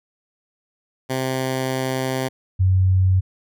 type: tone pair in turn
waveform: 10% pulse / sine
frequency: 130.81 / 93.61 Hz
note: C3 / F#2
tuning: 0 / +21 cents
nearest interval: tritone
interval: 579 cents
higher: first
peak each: -13 dBFS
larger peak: neither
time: 1.09-2.29 / 2.59-3.21 s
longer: first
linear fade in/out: 20 ms
effects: none